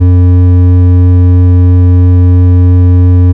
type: tone with hard clipping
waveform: sine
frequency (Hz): 89.7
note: F2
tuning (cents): +47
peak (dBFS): -3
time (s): 0-3.33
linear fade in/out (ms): 20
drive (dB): 8
effects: none